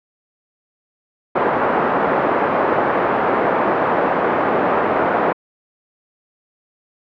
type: band-pass noise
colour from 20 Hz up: pink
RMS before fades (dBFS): -17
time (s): 1.35-5.33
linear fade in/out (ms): 10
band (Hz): 390 to 1300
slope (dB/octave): 12
effects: low-pass 2000 Hz 12 dB/octave